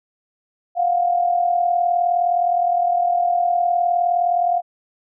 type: tone pair together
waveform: sine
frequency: 700.5 / 740 Hz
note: F5 / F#5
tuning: +5 / 0 cents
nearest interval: minor second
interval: 95 cents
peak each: -16 / -23 dBFS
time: 0.75-4.62 s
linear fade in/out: 50 ms
effects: none